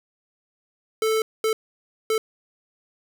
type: tone bursts at uneven times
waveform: square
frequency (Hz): 440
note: A4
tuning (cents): 0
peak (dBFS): -20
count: 3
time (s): 1.02-1.22 / 1.44-1.53 / 2.1-2.18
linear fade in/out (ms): 2
effects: 10-bit